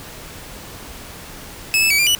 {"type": "tone with pitch steps", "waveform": "sawtooth", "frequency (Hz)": [2597, 2619, 2279, 2387, 2954], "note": ["E7", "E7", "C#7", "D7", "F#7"], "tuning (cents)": [-26, -12, 47, 28, -3], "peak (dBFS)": -10, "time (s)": [1.74, 2.15], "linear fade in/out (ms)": 0, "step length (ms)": 82, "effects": ["pink hiss -36 dBFS RMS until 2.19 s"]}